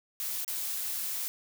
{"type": "noise with dropouts", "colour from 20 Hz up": "blue", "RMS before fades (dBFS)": -34, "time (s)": [0.2, 1.28], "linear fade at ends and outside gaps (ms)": 0, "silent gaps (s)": [0.446, 0.479], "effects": []}